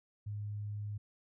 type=tone; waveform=sine; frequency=103.9 Hz; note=G#2; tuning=1 cent sharp; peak=-37 dBFS; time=0.26-0.98 s; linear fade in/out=10 ms; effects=none